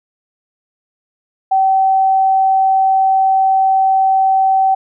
sine tone, 768 Hz, G5, 36 cents flat, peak -9 dBFS, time 1.51-4.75 s, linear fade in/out 10 ms, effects none

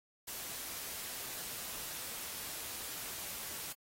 white noise, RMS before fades -43 dBFS, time 0.27-3.73 s, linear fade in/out 10 ms, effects AAC 48 kbps

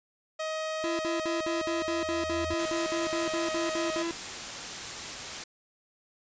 sawtooth tone, 630 Hz, D#5, 21 cents sharp, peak -27 dBFS, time 0.39-4.03 s, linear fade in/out 10 ms
45% pulse tone bursts, 336.3 Hz, E4, 35 cents sharp, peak -30 dBFS, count 16, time 0.84-4.11 s, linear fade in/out 0 ms, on 150 ms, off 58 ms
sine tone with exponential growth, 82.41 Hz, E2, in tune, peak -34 dBFS, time 1.16-2.54 s, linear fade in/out 5 ms, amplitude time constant 300 ms
white noise, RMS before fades -37 dBFS, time 2.59-5.44 s, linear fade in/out 5 ms
effects resampled to 16000 Hz

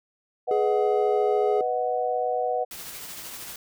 sine chord, B major, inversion none, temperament equal, 493.9 / 622.3 / 740 Hz, B4 / D#5 / F#5, 0 / 0 / 0 cents, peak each -27 / -30 / -26 dBFS, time 0.47-2.65 s, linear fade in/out 20 ms
triangle tone, 420 Hz, G#4, 19 cents sharp, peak -20 dBFS, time 0.51-1.61 s, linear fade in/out 2 ms
white noise with tremolo, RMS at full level -37 dBFS, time 2.71-3.56 s, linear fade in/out 2 ms, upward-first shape triangle, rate 13 Hz, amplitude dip 35%
effects none

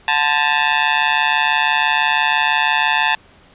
15% pulse tone with amplitude modulation, 880 Hz, A5, in tune, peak -3 dBFS, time 0.08-3.15 s, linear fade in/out 2 ms, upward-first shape sine, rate 146 Hz, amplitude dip 90%, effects pink hiss -48 dBFS RMS until 3.54 s + resampled to 8000 Hz

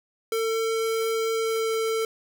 square tone with pitch glide, 449.3 to 446.5 Hz, A4 to A4, +36 to +25 cents, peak -24 dBFS, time 0.32-2.05 s, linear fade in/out 2 ms, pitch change -11 cents, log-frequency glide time 1.39-1.73 s, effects none

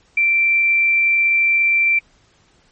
sine tone, 2349 Hz, D7, in tune, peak -12 dBFS, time 0.17-1.99 s, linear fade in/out 5 ms, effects pink hiss -56 dBFS RMS until 2.71 s + MP3 32 kbps

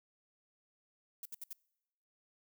violet noise bursts, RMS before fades -44 dBFS, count 4, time 1.23-1.53 s, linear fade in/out 2 ms, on 24 ms, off 68 ms, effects noise-tail reverb RT60 0.9 s tail -25 dB re dry

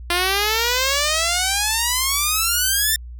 5% pulse exponential sweep, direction up, 343.3 to 1810 Hz, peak -6 dBFS, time 0.1-2.96 s, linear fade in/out 2 ms, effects added 60 Hz sine -32 dBFS peak until 3.19 s

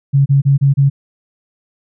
sine tone bursts, 138.8 Hz, C#3, 3 cents sharp, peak -7 dBFS, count 5, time 0.13-0.9 s, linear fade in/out 20 ms, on 130 ms, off 30 ms, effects none

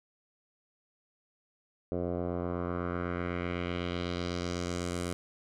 10% pulse tone with low-pass filter sweep, 88 Hz, F2, 14 cents sharp, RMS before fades -34 dBFS, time 1.92-5.13 s, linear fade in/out 0 ms, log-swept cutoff 570 to 10000 Hz, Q 1.9, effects none

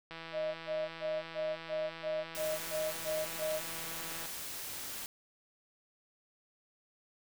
click train, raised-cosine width 0.3 ms, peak -29 dBFS, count 681, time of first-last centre 0.11-4.256 s, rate 164 Hz
sine tone bursts, 622.3 Hz, D#5, in tune, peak -32 dBFS, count 10, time 0.32-3.61 s, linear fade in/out 50 ms, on 230 ms, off 110 ms
white noise, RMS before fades -42 dBFS, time 2.35-5.06 s, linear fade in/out 0 ms
effects none

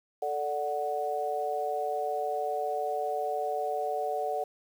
sine chord, D major, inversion second, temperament equal, 440 / 587.3 / 740 Hz, A4 / D5 / F#5, 0 / 0 / 0 cents, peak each -34 / -34 / -31 dBFS, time 0.22-4.44 s, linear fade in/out 5 ms, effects 9-bit

